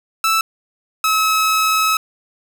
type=tone pair in turn; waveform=sawtooth; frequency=1318 / 1288.6 Hz; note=E6 / E6; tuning=-1 / -40 cents; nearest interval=unison; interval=39 cents; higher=first; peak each=-10 dBFS; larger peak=neither; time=0.24-0.41 / 1.04-1.97 s; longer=second; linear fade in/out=2 ms; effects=none